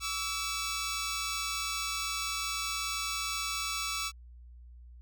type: tone pair together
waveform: 10% pulse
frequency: 1143 / 1318.5 Hz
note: D6 / E6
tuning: -47 / 0 cents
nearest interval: major second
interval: 247 cents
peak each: -28 / -26 dBFS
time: 0-4.12 s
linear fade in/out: 50 ms
effects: added 60 Hz sine -48 dBFS peak until 5.01 s